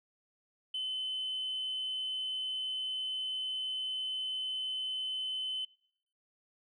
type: tone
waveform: sine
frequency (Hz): 3043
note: F#7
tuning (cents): +48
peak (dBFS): -32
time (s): 0.74-5.65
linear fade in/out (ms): 5
effects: noise-tail reverb RT60 0.7 s tail -25 dB re dry + tanh soft clip ceiling -30 dBFS